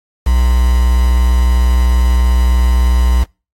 triangle tone with quantisation, 61.4 Hz, B1, 9 cents flat, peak -6 dBFS, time 0.26-3.24 s, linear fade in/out 10 ms, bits 4, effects noise-tail reverb RT60 0.3 s tail -26 dB re dry + AAC 48 kbps

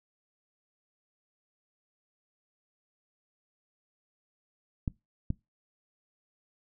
clicks, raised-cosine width 5 ms, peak -17 / -17 dBFS, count 2, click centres 4.878 / 5.304 s, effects noise-tail reverb RT60 0.2 s tail -22 dB re dry

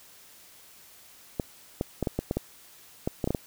clicks, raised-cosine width 2 ms, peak -13 dBFS, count 12, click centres 1.398 / 1.811 / 2.027 / 2.072 / 2.19 / 2.311 / 2.37 / 3.075 / 3.242 / 3.275 / 3.306 / 3.348 s, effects white hiss -53 dBFS RMS until 3.46 s

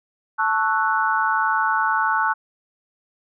sine chord, F# minor seventh, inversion first, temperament equal, 880 / 1108.7 / 1318.5 / 1480 Hz, A5 / C#6 / E6 / F#6, 0 / 0 / 0 / 0 cents, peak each -22 / -24 / -25 / -22 dBFS, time 0.38-2.34 s, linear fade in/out 20 ms, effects none

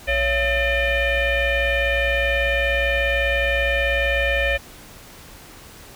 sine tone with frequency modulation, 1174.7 Hz, D6, in tune, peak -17 dBFS, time 0.07-4.58 s, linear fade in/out 20 ms, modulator 617 Hz, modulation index 2.4, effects pink hiss -43 dBFS RMS until 5.95 s

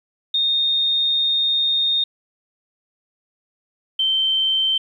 sine tone pair in turn, 3679 / 3111 Hz, A#7 / G7, -24 / -14 cents, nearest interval minor third, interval 290 cents, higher first, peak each -16 dBFS, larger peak neither, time 0.34-2.04 / 3.99-4.78 s, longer first, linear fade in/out 5 ms, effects 9-bit

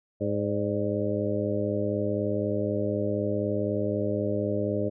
harmonic tone with a mistuned harmonic, 104 Hz, G#2, 3 cents sharp, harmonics 1 / 2 / 3 / 4 / 5 / 6, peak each -32 / -32 / -32 / -32 / -32 / -32 dBFS, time 0.2-4.9 s, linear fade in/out 20 ms, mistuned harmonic 6, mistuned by -70 cents, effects none

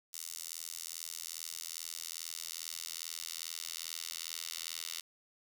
10% pulse tone with high-pass filter sweep, 82.41 Hz, E2, in tune, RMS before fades -43 dBFS, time 0.13-5.01 s, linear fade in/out 10 ms, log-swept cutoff 6400 to 4000 Hz, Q 1.1, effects none

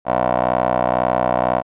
15% pulse tone with band-pass filter, 62 Hz, B1, 7 cents sharp, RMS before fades -18 dBFS, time 0.05-1.63 s, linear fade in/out 50 ms, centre 760 Hz, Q 3.7, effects resampled to 8000 Hz

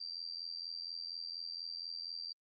sine tone with amplitude modulation, 4699 Hz, D8, in tune, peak -37 dBFS, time 0-2.33 s, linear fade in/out 10 ms, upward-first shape sine, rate 84.2 Hz, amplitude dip 85%, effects Opus 24 kbps

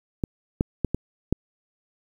clicks, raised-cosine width 3 ms, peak -11 / -7 / -9 / -11 / -7 dBFS, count 5, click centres 0.238 / 0.609 / 0.847 / 0.946 / 1.326 s, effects 8-bit

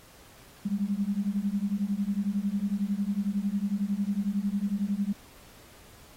sine beating tone pair, 195.6 / 206.6 Hz, G3 / G#3, -4 / -9 cents, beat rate 11 Hz, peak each -29 dBFS, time 0.65-5.13 s, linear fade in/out 10 ms, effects pink hiss -54 dBFS RMS until 6.16 s + AAC 48 kbps

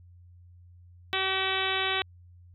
harmonic tone with a mistuned harmonic, 381.7 Hz, G4, 46 cents flat, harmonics 1 / 2 / 3 / 4 / 5 / 6 / 7 / 8 / 9 / 10, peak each -35 / -35 / -35 / -35 / -35 / -35 / -35 / -35 / -35 / -35 dBFS, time 1.13-2.02 s, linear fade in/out 0 ms, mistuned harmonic 7, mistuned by -25 cents, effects added 88 Hz sine -50 dBFS peak until 2.54 s

